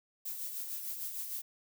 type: noise with tremolo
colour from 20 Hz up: violet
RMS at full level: -38 dBFS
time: 0.25-1.42 s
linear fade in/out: 10 ms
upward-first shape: sine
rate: 6.6 Hz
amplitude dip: 45%
effects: none